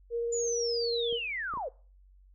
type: tone with vibrato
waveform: sine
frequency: 468.8 Hz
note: A#4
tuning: 10 cents sharp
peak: -28 dBFS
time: 0.1-1.2 s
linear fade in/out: 50 ms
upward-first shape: triangle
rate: 17 Hz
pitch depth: 10 cents each way
type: linear sweep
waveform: sine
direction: down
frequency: 7070 to 450 Hz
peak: -32 dBFS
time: 0.32-1.69 s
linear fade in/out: 10 ms
type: clicks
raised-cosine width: 2 ms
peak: -33 dBFS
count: 3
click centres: 1.127 / 1.538 / 1.573 s
effects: noise-tail reverb RT60 0.4 s tail -22 dB re dry + added 47 Hz sine -55 dBFS peak until 2.34 s

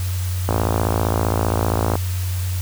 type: click train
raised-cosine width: 1 ms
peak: -5 dBFS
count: 82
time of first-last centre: 0.49-1.955 s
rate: 55.3 Hz
effects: added 91 Hz sine -20 dBFS peak until 2.61 s + white hiss -34 dBFS RMS until 2.61 s

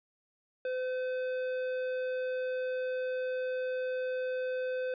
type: tone with tanh clipping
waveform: sine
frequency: 510 Hz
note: C5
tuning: 44 cents flat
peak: -33 dBFS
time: 0.65-4.94 s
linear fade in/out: 2 ms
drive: 12 dB
effects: resampled to 11025 Hz

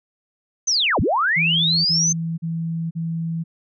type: linear two-way sweep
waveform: sine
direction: down then up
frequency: 6330 to 53 to 6330 Hz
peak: -16 dBFS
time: 0.67-2.13 s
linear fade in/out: 10 ms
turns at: 1 s
type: tone bursts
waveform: sine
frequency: 164.8 Hz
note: E3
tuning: in tune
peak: -22 dBFS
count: 4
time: 1.36-3.44 s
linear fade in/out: 20 ms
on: 490 ms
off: 40 ms
effects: none

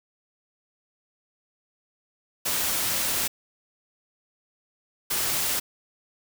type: noise bursts at uneven times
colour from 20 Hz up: white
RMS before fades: -26 dBFS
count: 2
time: 2.45-3.28 / 5.1-5.6 s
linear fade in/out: 10 ms
effects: none

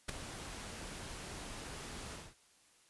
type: noise with ADSR envelope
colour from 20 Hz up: pink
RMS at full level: -35 dBFS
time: 0.08-2.35 s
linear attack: 14 ms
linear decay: 5 ms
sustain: -11 dB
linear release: 220 ms
effects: white hiss -67 dBFS RMS until 2.89 s + resampled to 24000 Hz

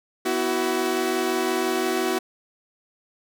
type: chord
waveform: sawtooth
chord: B suspended fourth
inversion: none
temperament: equal with one note detuned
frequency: 246.9 / 329.6 / 375.4 Hz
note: B3 / E4 / F#4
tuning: 0 / 0 / +25 cents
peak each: -26 / -23 / -20 dBFS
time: 0.25-2.19 s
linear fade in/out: 10 ms
effects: none

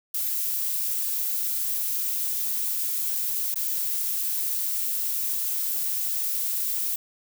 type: noise with dropouts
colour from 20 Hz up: violet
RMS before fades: -27 dBFS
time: 0.14-6.96 s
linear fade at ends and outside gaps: 5 ms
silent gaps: 3.544-3.557 s
effects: none

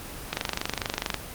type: click train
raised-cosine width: 0.2 ms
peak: -8 dBFS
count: 21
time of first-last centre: 0.33-1.143 s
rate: 24.6 Hz
effects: pink hiss -39 dBFS RMS until 1.34 s + Opus 24 kbps

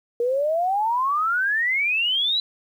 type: exponential sweep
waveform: sine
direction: up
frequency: 465.8 to 4011 Hz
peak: -19 dBFS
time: 0.2-2.4 s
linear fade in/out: 2 ms
effects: 9-bit

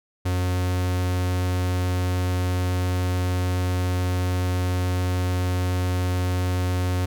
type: tone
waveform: 45% pulse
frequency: 90.7 Hz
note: F#2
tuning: 34 cents flat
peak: -21 dBFS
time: 0.25-7.06 s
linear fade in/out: 10 ms
effects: none

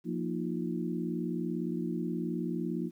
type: harmonic tone with a mistuned harmonic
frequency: 58.27 Hz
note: A#1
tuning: in tune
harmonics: 3 / 4 / 5 / 6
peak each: -35 / -36 / -37 / -38 dBFS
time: 0.04-2.91 s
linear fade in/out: 50 ms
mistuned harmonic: 5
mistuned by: +110 cents
effects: 11-bit

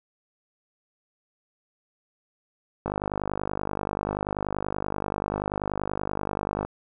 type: click train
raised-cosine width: 1 ms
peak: -13 dBFS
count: 192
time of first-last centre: 2.86-6.65 s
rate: 50.4 Hz
effects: none

